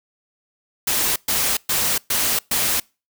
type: noise bursts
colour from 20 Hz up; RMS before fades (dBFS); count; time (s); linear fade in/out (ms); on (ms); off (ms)
white; -20; 5; 0.87-2.8; 5; 290; 120
effects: noise-tail reverb RT60 0.3 s tail -26 dB re dry